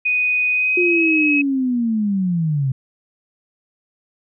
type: tone with pitch glide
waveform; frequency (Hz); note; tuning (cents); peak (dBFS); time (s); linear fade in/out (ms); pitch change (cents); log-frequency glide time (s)
sine; 2489 to 2557; D#7 to D#7; 0 to +47; -15; 0.05-1.42; 10; +47; 0.51-1.02
type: linear sweep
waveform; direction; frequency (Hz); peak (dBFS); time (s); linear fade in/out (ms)
sine; down; 359.8 to 128.3; -16; 0.77-2.72; 5
effects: none